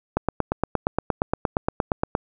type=click train; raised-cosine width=1 ms; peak=-6 dBFS; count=18; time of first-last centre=0.17-2.151 s; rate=8.58 Hz; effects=none